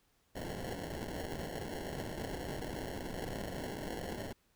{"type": "noise with sample-and-hold", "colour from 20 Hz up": "white", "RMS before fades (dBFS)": -41, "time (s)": [0.35, 4.33], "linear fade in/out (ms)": 5, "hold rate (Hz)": 1225, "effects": ["pink hiss -73 dBFS RMS until 4.55 s"]}